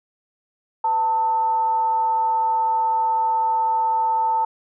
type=tone with frequency modulation; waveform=sine; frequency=892 Hz; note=A5; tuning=23 cents sharp; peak=-17 dBFS; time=0.84-4.45 s; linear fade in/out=5 ms; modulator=390 Hz; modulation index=0.21; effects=none